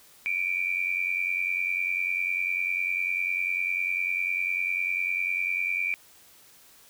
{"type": "tone pair together", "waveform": "sine", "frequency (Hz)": [2308, 2398], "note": ["D7", "D7"], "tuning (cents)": [-31, 36], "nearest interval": "minor second", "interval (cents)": 67, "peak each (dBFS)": -28, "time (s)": [0.26, 5.94], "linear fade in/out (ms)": 0, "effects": ["white hiss -55 dBFS RMS until 6.89 s"]}